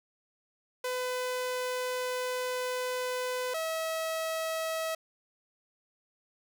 sawtooth tone pair in turn, 503 / 645 Hz, B4 / E5, +32 / -38 cents, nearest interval major third, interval 430 cents, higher second, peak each -27 dBFS, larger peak neither, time 0.84-3.54 / 3.54-4.95 s, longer first, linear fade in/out 5 ms, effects none

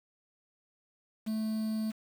triangle tone with quantisation, 218.5 Hz, A3, 12 cents flat, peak -28 dBFS, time 1.26-1.92 s, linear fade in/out 20 ms, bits 8, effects none

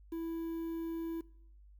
triangle tone with quantisation, 330.1 Hz, E4, 2 cents sharp, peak -34 dBFS, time 0.12-1.21 s, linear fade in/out 5 ms, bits 10, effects noise-tail reverb RT60 0.7 s tail -22 dB re dry + added 50 Hz sine -55 dBFS peak until 1.79 s

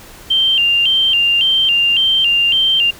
sine tone with vibrato, 2960 Hz, F#7, in tune, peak -10 dBFS, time 0.3-2.91 s, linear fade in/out 10 ms, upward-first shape square, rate 1.8 Hz, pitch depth 100 cents each way, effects pink hiss -38 dBFS RMS until 2.99 s

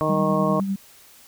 harmonic tone, 155.56 Hz, D#3, in tune, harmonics 1 / 2 / 3 / 4 / 5 / 6 / 7, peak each -27 / -27 / -28 / -24 / -35 / -32 / -25 dBFS, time 0.01-0.6 s, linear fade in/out 0 ms
sine tone with tremolo, 195.5 Hz, G3, 4 cents flat, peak -20 dBFS, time 0.09-0.76 s, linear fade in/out 5 ms, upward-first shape sine, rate 10 Hz, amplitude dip 45%
effects white hiss -50 dBFS RMS until 1.27 s

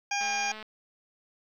harmonic tone, 807 Hz, G#5, 50 cents flat, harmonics 1 / 2 / 3 / 4 / 6 / 7 / 8, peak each -31 / -36 / -32 / -41 / -39 / -38 / -38 dBFS, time 0.11-0.52 s, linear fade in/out 5 ms
click train, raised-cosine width 0.3 ms, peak -27 dBFS, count 91, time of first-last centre 0.21-0.627 s, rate 216 Hz
effects 10-bit

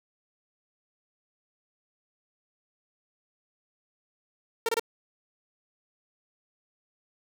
sawtooth tone bursts, 457.7 Hz, A#4, 32 cents flat, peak -20 dBFS, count 3, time 4.66-4.796 s, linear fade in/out 2 ms, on 28 ms, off 26 ms, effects none

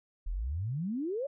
sine exponential sweep, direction up, 36.19 to 587.3 Hz, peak -31 dBFS, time 0.26-1.27 s, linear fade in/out 10 ms, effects none

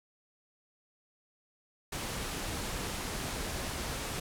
pink low-pass noise, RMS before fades -37 dBFS, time 1.92-4.2 s, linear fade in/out 5 ms, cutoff 12000 Hz, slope 24 dB/octave, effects none

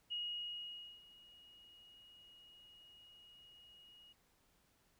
sine tone with ADSR envelope, 2884 Hz, F#7, 45 cents flat, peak -38 dBFS, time 0.1-4.13 s, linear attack 23 ms, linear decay 880 ms, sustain -21 dB, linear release 10 ms, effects pink hiss -74 dBFS RMS until 4.99 s

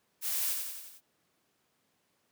blue noise with echo, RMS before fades -33 dBFS, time 0.21-0.56 s, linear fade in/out 50 ms, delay 90 ms, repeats 5, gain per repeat -4 dB, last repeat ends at 1.01 s, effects pink hiss -74 dBFS RMS until 2.31 s + high-pass 150 Hz 12 dB/octave

